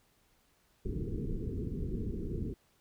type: low-pass noise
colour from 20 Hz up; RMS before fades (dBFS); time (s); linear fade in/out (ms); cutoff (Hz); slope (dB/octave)
pink; -36; 0.85-2.54; 5; 450; 96
effects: pink hiss -70 dBFS RMS until 2.8 s